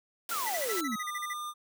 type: high-pass noise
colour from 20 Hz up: white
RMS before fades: -36 dBFS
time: 0.29-0.81 s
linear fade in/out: 2 ms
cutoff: 250 Hz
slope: 24 dB/octave
type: exponential sweep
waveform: sine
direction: down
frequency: 1447 to 207 Hz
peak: -32 dBFS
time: 0.31-0.96 s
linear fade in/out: 5 ms
type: tone bursts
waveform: square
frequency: 1975.5 Hz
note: B6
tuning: in tune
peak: -35 dBFS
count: 12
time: 0.46-1.336 s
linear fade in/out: 10 ms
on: 40 ms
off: 36 ms
type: tone with pitch glide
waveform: square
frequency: 1329 to 1204.7 Hz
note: E6 to D6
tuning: +14 to +44 cents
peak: -36 dBFS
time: 0.67-1.54 s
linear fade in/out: 50 ms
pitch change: -170 cents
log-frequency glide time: 0.83-1.09 s
effects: none